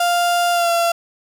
35% pulse tone with pitch glide, 698.5 to 682.2 Hz, F5 to F5, 0 to -41 cents, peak -13 dBFS, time 0-0.92 s, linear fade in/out 5 ms, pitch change -41 cents, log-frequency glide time 0.52-0.7 s, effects none

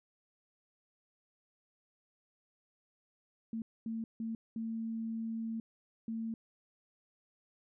sine tone bursts at uneven times, 225.5 Hz, A3, 43 cents sharp, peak -35 dBFS, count 5, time 3.53-3.62 / 3.86-4.04 / 4.2-4.35 / 4.56-5.6 / 6.08-6.34 s, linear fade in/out 2 ms, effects none

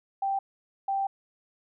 sine tone bursts at uneven times, 784 Hz, G5, in tune, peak -25 dBFS, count 2, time 0.22-0.39 / 0.88-1.07 s, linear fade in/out 5 ms, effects none

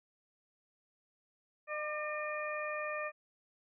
harmonic tone with a mistuned harmonic, 606 Hz, D#5, 46 cents flat, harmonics 1 / 2 / 3 / 4, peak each -39 / -41 / -42 / -43 dBFS, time 1.67-3.12 s, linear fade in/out 50 ms, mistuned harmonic 2, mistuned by -26 cents, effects none

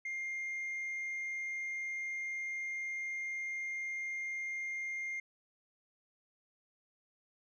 sine tone, 2114 Hz, C7, 17 cents sharp, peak -34 dBFS, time 0.05-5.2 s, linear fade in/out 5 ms, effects tanh soft clip ceiling -35 dBFS

